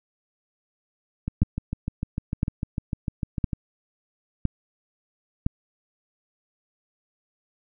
two click trains, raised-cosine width 5 ms, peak -14 / -9 dBFS, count 16 / 5, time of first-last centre 1.28-3.532 / 1.42-5.464 s, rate 6.66 / 0.989 Hz, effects none

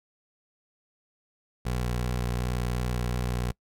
20% pulse tone with vibrato, 61 Hz, B1, 21 cents flat, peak -22 dBFS, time 1.65-3.52 s, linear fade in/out 10 ms, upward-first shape square, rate 2.7 Hz, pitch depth 12 cents each way, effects noise-tail reverb RT60 0.1 s tail -25 dB re dry

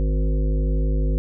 harmonic tone with a mistuned harmonic, 51.91 Hz, G#1, in tune, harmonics 1 / 3 / 5 / 7 / 9 / 10, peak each -18 / -28 / -32 / -35 / -37 / -38 dBFS, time 0-1.18 s, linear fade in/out 0 ms, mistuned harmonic 3, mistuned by -24 cents, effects none

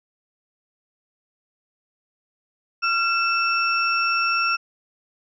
sine tone cluster, 1372 / 2641 / 5520 Hz, F6 / E7 / F8, -31 / +3 / -21 cents, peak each -21 / -23 / -28 dBFS, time 2.82-4.57 s, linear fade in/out 20 ms, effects none

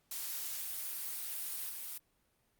blue noise with level steps, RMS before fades -40 / -43 dBFS, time 0.11-1.98 s, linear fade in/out 5 ms, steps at 1.69 s, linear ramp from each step 5 ms, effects pink hiss -75 dBFS RMS until 2.59 s + Opus 48 kbps

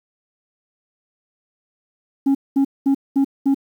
sine tone bursts, 274.3 Hz, C#4, 18 cents flat, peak -10 dBFS, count 5, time 2.26-3.545 s, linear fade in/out 10 ms, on 89 ms, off 210 ms, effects tanh soft clip ceiling -12 dBFS + 8-bit

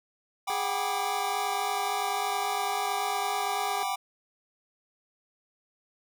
square chord, G major seventh, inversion third, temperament just, 735 / 784 / 980 / 1176 Hz, F#5 / G5 / B5 / D6, -12 / 0 / -14 / +2 cents, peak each -36 / -32 / -37 / -36 dBFS, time 0.47-3.96 s, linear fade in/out 10 ms
15% pulse tone with vibrato, 410 Hz, G#4, 22 cents flat, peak -28 dBFS, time 0.5-3.83 s, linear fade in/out 0 ms, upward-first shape square, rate 3.6 Hz, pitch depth 11 cents each way
effects none

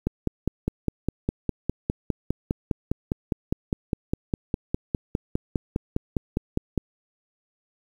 click train, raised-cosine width 3 ms, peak -10 dBFS, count 34, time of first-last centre 0.07-6.777 s, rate 4.92 Hz, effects 8-bit

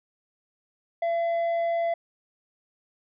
sine tone with tanh clipping, 676 Hz, E5, 43 cents sharp, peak -24 dBFS, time 1.02-1.94 s, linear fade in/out 5 ms, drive 5 dB, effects none

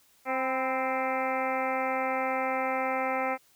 harmonic tone with a mistuned harmonic, 261.9 Hz, C4, 2 cents sharp, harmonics 1 / 2 / 3 / 4 / 5 / 6 / 7 / 8 / 9 / 10, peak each -37 / -32 / -31 / -38 / -35 / -45 / -42 / -36 / -40 / -48 dBFS, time 0.25-3.38 s, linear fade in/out 50 ms, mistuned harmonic 4, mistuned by -49 cents, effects white hiss -63 dBFS RMS until 3.55 s

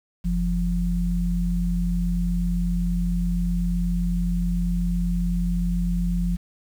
sine tone pair together, 46.22 / 174.61 Hz, F#1 / F3, -1 / 0 cents, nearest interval octave + major seventh, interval 2301 cents, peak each -23 dBFS, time 0.24-6.37 s, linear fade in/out 20 ms, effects 8-bit

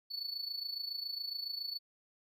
triangle tone with amplitude modulation, 4450 Hz, C#8, 6 cents sharp, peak -33 dBFS, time 0.1-1.79 s, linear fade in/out 20 ms, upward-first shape sine, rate 27.2 Hz, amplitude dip 75%, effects none

